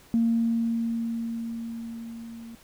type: tone with level ramp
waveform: sine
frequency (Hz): 230.1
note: A#3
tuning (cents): -22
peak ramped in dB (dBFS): -18 to -39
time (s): 0.14-2.55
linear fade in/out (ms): 0
effects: tanh soft clip ceiling -14 dBFS + pink hiss -54 dBFS RMS until 2.63 s